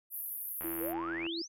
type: band-pass noise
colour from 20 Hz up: pink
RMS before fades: -40 dBFS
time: 0.1-0.94 s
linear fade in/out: 50 ms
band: 11000 to 15000 Hz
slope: 96 dB/octave
type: click train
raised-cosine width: 0.5 ms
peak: -29 dBFS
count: 56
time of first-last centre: 0.61-1.266 s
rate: 83.9 Hz
type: tone with tremolo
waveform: sine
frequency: 333.2 Hz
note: E4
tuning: 19 cents sharp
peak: -35 dBFS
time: 0.64-1.42 s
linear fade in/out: 5 ms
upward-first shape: sine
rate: 6.8 Hz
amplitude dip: 25%
type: exponential sweep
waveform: sine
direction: up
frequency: 407.7 to 6350 Hz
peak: -37 dBFS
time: 0.78-1.48 s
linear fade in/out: 50 ms
effects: none